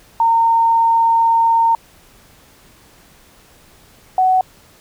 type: tone pair in turn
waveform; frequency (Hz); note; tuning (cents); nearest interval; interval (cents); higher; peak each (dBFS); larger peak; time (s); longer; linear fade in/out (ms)
sine; 916 / 746.3; A#5 / F#5; -31 / +15; major third; 354; first; -10; neither; 0.2-1.75 / 4.18-4.41; first; 2
effects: pink hiss -48 dBFS RMS until 4.8 s